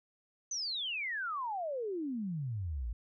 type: exponential sweep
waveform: sine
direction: down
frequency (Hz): 6272 to 51.6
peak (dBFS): -34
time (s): 0.51-2.93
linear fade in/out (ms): 5
effects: none